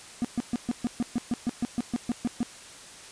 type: tone bursts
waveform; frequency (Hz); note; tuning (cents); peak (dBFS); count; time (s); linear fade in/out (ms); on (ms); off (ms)
triangle; 239.7; A#3; +48; -21; 15; 0.22-2.43; 0; 26; 130
effects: white hiss -46 dBFS RMS until 3.11 s + resampled to 22050 Hz